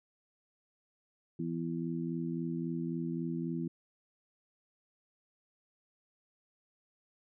harmonic tone, 83.7 Hz, E2, 27 cents sharp, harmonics 2 / 3 / 4, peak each -36 / -38 / -39 dBFS, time 1.39-3.68 s, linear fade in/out 5 ms, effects none

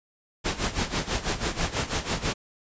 pink noise with tremolo, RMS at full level -25 dBFS, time 0.44-2.34 s, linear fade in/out 20 ms, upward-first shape sine, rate 6.1 Hz, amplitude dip 80%, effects resampled to 16000 Hz

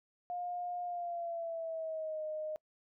sine tone with pitch glide, 710 to 618.1 Hz, F5 to D#5, +28 to -12 cents, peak -36 dBFS, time 0.3-2.56 s, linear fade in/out 0 ms, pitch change -240 cents, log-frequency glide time 0.84-2.24 s, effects noise-tail reverb RT60 0.1 s tail -26 dB re dry

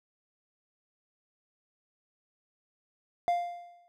triangle tone with exponential decay, 698.5 Hz, F5, in tune, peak -20 dBFS, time 3.28-3.88 s, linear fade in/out 0 ms, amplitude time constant 130 ms, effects none

